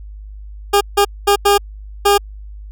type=tone bursts at uneven times; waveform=20% pulse; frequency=405 Hz; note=G#4; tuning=43 cents flat; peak=-4 dBFS; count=5; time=0.73-0.81 / 0.97-1.05 / 1.27-1.36 / 1.45-1.58 / 2.05-2.18 s; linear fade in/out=10 ms; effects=added 51 Hz sine -30 dBFS peak until 2.71 s